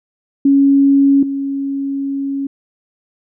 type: tone pair in turn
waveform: sine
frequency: 277.2 / 276 Hz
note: C#4 / C#4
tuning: 0 / -7 cents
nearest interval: unison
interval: 7 cents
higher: first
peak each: -7 / -17 dBFS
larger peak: first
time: 0.45-1.23 / 1.23-2.47 s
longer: second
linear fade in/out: 5 ms
effects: none